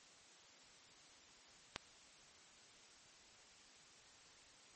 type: click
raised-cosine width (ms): 0.2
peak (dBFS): -22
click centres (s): 1.761
effects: white hiss -63 dBFS RMS until 4.75 s + MP3 32 kbps